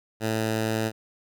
10% pulse tone, 110.7 Hz, A2, 11 cents sharp, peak -16 dBFS, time 0.2-0.92 s, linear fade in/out 50 ms, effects none

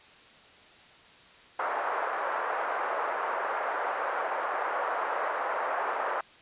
white band-pass noise, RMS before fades -31 dBFS, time 1.59-6.21 s, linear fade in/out 5 ms, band 500 to 1400 Hz, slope 24 dB/octave, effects white hiss -54 dBFS RMS until 6.41 s + resampled to 8000 Hz

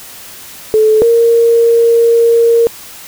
sine tone pair in turn, 434.1 / 464.3 Hz, A4 / A#4, -23 / -7 cents, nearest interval minor second, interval 116 cents, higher second, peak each -5 dBFS, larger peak neither, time 0.74-1.02 / 1.02-2.67 s, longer second, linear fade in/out 0 ms, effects white hiss -32 dBFS RMS until 3.07 s

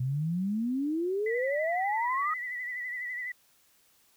sine exponential sweep, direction up, 123.47 to 1279 Hz, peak -27 dBFS, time 0-2.34 s, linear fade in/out 5 ms
sine tone with vibrato, 1974 Hz, B6, 1 cent flat, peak -33 dBFS, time 1.26-3.32 s, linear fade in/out 5 ms, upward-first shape sine, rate 12 Hz, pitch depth 49 cents each way
effects white hiss -65 dBFS RMS until 4.16 s

